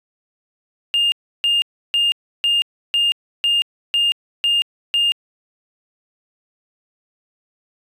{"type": "tone bursts", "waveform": "triangle", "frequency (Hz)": 2819, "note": "F7", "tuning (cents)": 16, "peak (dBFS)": -11, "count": 9, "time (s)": [0.94, 5.12], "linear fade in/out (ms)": 0, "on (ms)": 180, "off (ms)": 320, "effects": ["tanh soft clip ceiling -10 dBFS"]}